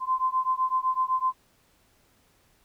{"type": "beating tone pair", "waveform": "sine", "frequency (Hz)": [1031, 1038.9], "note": ["C6", "C6"], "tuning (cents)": [-26, -13], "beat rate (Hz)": 7.9, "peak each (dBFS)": -26, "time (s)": [0, 1.34], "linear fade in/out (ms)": 50, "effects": ["pink hiss -64 dBFS RMS until 2.64 s"]}